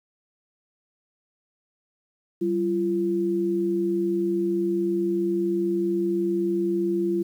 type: tone pair together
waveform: sine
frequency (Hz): 192.4 / 343.1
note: G3 / F4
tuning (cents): -32 / -31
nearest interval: minor seventh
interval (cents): 1001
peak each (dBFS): -28 / -22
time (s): 2.41-7.23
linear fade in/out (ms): 10
effects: 9-bit